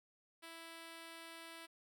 5% pulse tone, 330 Hz, E4, 2 cents sharp, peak -39 dBFS, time 0.42-1.67 s, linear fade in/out 20 ms, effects none

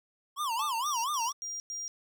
square tone with vibrato, 1046.5 Hz, C6, in tune, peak -30 dBFS, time 0.36-1.33 s, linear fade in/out 50 ms, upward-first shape sine, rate 4.3 Hz, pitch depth 260 cents each way
square tone with exponential decay, 879 Hz, A5, 2 cents flat, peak -32 dBFS, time 0.59-0.94 s, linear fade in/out 2 ms, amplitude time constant 74 ms
triangle tone bursts, 5700 Hz, F8, 34 cents sharp, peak -34 dBFS, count 4, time 0.86-1.88 s, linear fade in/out 0 ms, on 180 ms, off 100 ms
effects none

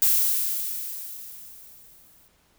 violet noise with exponential decay, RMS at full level -18 dBFS, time 0.02-2.28 s, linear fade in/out 1 ms, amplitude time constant 490 ms, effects pink hiss -63 dBFS RMS until 2.58 s

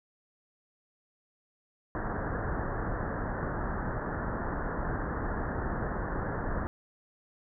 pink low-pass noise, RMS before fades -33 dBFS, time 1.95-6.67 s, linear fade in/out 0 ms, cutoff 1800 Hz, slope 96 dB/octave, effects none

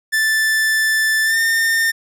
45% pulse tone with pitch glide, 1760 to 1812.6 Hz, A6 to A#6, 0 to -49 cents, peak -14 dBFS, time 0.12-1.92 s, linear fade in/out 20 ms, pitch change +51 cents, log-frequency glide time 1.24-1.38 s, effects none

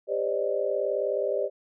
sine tone cluster, 399.6 / 514 / 573 / 613 Hz, G4 / C5 / D5 / D#5, +33 / -31 / -43 / -26 cents, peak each -30 dBFS, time 0.07-1.5 s, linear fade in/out 50 ms, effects none

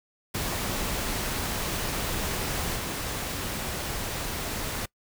pink noise with level steps, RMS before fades -30 / -32 dBFS, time 0.34-4.86 s, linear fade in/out 10 ms, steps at 2.76 s, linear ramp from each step 2 ms, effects noise-tail reverb RT60 0.1 s tail -23 dB re dry

